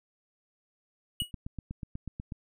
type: tone with exponential decay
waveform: square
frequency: 2909 Hz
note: F#7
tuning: 30 cents flat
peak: -26 dBFS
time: 1.2-1.31 s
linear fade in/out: 2 ms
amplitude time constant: 23 ms
type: click train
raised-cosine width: 5 ms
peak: -25 dBFS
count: 10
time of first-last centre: 1.22-2.322 s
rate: 8.17 Hz
effects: none